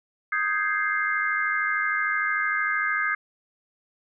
sine chord, Ab major seventh, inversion second, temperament equal, 1244.5 / 1568 / 1661.2 / 2093 Hz, Eb6 / G6 / Ab6 / C7, 0 / 0 / 0 / 0 cents, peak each -28 dBFS, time 0.32-3.15 s, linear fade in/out 5 ms, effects none

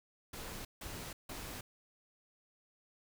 pink noise bursts, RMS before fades -45 dBFS, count 3, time 0.33-1.61 s, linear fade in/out 5 ms, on 320 ms, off 160 ms, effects none

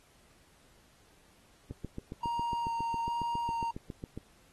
click train, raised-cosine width 3 ms, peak -26 dBFS, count 19, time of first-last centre 1.71-4.176 s, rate 7.3 Hz
triangle tone with vibrato, 932.3 Hz, A#5, in tune, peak -29 dBFS, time 2.23-3.71 s, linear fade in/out 5 ms, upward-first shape square, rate 1.2 Hz, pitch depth 12 cents each way
effects pink hiss -64 dBFS RMS until 4.52 s + AAC 32 kbps

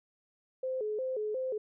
sine tone with vibrato, 470 Hz, A#4, 14 cents sharp, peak -31 dBFS, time 0.63-1.58 s, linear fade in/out 5 ms, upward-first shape square, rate 2.8 Hz, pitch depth 170 cents each way, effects none

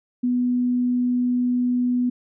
sine tone, 246.9 Hz, B3, in tune, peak -18 dBFS, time 0.23-2.1 s, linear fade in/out 10 ms, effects none

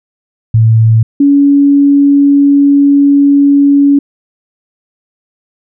sine tone pair in turn, 112.1 / 282.5 Hz, A2 / C#4, +33 / +33 cents, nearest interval octave + major third, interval 1600 cents, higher second, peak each -3 dBFS, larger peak neither, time 0.54-1.03 / 1.2-3.99 s, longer second, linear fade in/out 5 ms, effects none

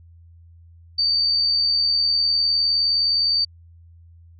sine tone with amplitude modulation, 4600 Hz, D8, 37 cents flat, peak -15 dBFS, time 0.98-3.45 s, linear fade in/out 10 ms, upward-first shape sine, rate 79.6 Hz, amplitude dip 35%, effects added 84 Hz sine -45 dBFS peak until 4.39 s

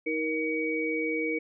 sine tone cluster, 316.6 / 470.5 / 2260 Hz, D#4 / A#4 / C#7, +30 / +16 / +33 cents, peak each -31 dBFS, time 0.06-1.39 s, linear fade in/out 10 ms, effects none

